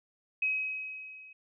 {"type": "tone with level ramp", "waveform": "sine", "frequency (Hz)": 2542, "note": "D#7", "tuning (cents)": 36, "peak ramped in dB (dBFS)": [-25, -49], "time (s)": [0.42, 1.33], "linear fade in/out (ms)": 5, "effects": []}